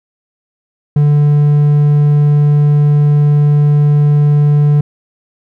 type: tone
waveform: triangle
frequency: 146.83 Hz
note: D3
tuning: in tune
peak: -4 dBFS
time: 0.96-4.81 s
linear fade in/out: 5 ms
effects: none